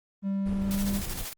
triangle tone with pitch glide, 196 to 198.97 Hz, G3 to G3, 0 to +26 cents, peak -24 dBFS, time 0.22-1.02 s, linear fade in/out 50 ms, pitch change +26 cents, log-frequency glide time 0.7-0.83 s
brown noise, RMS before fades -35 dBFS, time 0.45-1.25 s, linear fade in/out 20 ms
white noise with tremolo, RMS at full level -36 dBFS, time 0.71-1.33 s, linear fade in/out 0 ms, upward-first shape square, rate 13 Hz, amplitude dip 50%
effects Opus 24 kbps

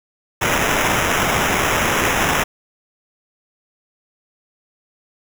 white noise with sample-and-hold, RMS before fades -18 dBFS, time 0.41-2.44 s, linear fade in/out 10 ms, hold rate 4410 Hz, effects none

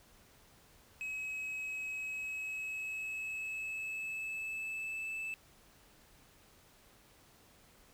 triangle tone with pitch glide, 2556 to 2629 Hz, D#7 to E7, +46 to -5 cents, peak -36 dBFS, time 1.01-5.34 s, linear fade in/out 0 ms, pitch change +49 cents, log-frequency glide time 2.01-5.1 s, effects pink hiss -63 dBFS RMS until 7.93 s

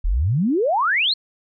sine exponential sweep, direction up, 35.19 to 4431 Hz, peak -16 dBFS, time 0.04-1.14 s, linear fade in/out 10 ms, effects none

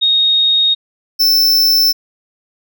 sine / square tone pair in turn, 3729 / 5319 Hz, A#7 / E8, 0 / +15 cents, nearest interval tritone, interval 615 cents, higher second, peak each -9 dBFS, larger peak neither, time 0.01-0.75 / 1.19-1.93 s, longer neither, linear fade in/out 20 ms, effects none

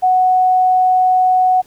sine tone, 740 Hz, F#5, in tune, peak -9 dBFS, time 0.02-1.62 s, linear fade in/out 20 ms, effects pink hiss -50 dBFS RMS until 1.66 s

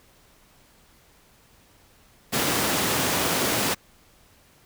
pink high-pass noise, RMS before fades -24 dBFS, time 2.32-3.75 s, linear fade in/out 20 ms, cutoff 160 Hz, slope 12 dB/octave, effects pink hiss -57 dBFS RMS until 4.65 s

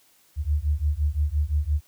sine beating tone pair, 71.5 / 77.3 Hz, D2 / D#2, -46 / -11 cents, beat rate 5.8 Hz, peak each -24 dBFS, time 0.36-1.81 s, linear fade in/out 50 ms, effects white hiss -60 dBFS RMS until 1.87 s

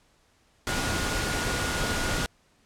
sine tone in noise, 1439 Hz, F#6, 49 cents flat, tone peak -34 dBFS, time 0.67-2.26 s, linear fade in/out 0 ms, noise pink, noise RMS -28 dBFS, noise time 0.67-2.26 s, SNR -9 dB, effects pink hiss -64 dBFS RMS until 2.65 s + low-pass 9000 Hz 12 dB/octave

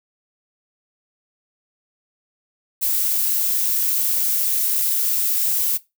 violet noise, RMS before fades -20 dBFS, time 2.81-5.78 s, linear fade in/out 20 ms, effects noise-tail reverb RT60 0.2 s tail -18 dB re dry

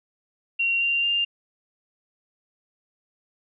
sine tone with pitch steps, 2750 / 2774 / 2798 Hz, F7 / F7 / F7, -27 / -12 / +3 cents, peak -20 dBFS, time 0.59-1.25 s, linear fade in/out 10 ms, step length 220 ms, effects none

